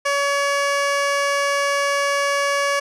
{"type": "tone with low-pass filter", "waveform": "15% pulse", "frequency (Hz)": 565, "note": "C#5", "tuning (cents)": 33, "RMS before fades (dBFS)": -20, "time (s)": [0.05, 2.8], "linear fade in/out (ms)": 10, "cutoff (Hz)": 8100, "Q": 0.79, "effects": []}